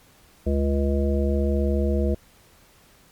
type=harmonic tone with a mistuned harmonic; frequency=69.5 Hz; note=C#2; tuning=5 cents sharp; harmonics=1 / 3 / 5 / 7 / 9; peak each=-21 / -26 / -28 / -29 / -31 dBFS; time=0.46-2.15 s; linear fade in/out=10 ms; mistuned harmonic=1; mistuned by=+60 cents; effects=pink hiss -55 dBFS RMS until 3.11 s + MP3 96 kbps